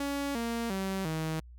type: tone with pitch steps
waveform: sawtooth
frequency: 281.3 / 232.5 / 192.13 / 158.79 Hz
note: C#4 / A#3 / G3 / D#3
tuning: +26 / -4 / -35 / +36 cents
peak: -27 dBFS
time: 0-1.4 s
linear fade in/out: 5 ms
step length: 350 ms
effects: added 60 Hz sine -47 dBFS peak until 1.58 s